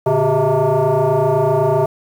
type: tone with frequency modulation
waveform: sine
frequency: 116.54 Hz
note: A#2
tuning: in tune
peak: -11 dBFS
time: 0.06-1.86 s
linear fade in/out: 5 ms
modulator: 261 Hz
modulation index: 2.9
effects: tanh soft clip ceiling -7 dBFS + 7-bit